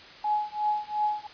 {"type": "tone with tremolo", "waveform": "sine", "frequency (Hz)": 843, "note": "G#5", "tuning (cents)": 26, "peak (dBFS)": -21, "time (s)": [0.24, 1.27], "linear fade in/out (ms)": 5, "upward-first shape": "triangle", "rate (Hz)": 2.8, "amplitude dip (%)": 100, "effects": ["white hiss -47 dBFS RMS until 1.33 s", "resampled to 11025 Hz"]}